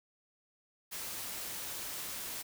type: noise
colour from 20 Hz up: white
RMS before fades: -41 dBFS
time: 0.91-2.43 s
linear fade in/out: 20 ms
effects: none